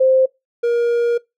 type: tone pair in turn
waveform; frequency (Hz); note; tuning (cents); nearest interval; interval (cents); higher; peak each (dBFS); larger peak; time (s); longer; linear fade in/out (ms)
sine / triangle; 523.3 / 473.1; C5 / A#4; 0 / +26; major second; 174; first; -10 / -12; first; 0-0.26 / 0.63-1.18; second; 10
effects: noise-tail reverb RT60 0.2 s tail -23 dB re dry